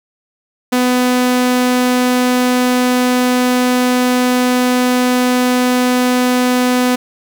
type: tone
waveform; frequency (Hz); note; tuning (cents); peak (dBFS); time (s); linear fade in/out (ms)
sawtooth; 249.8; B3; +20; -7; 0.72-6.96; 10
effects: 8-bit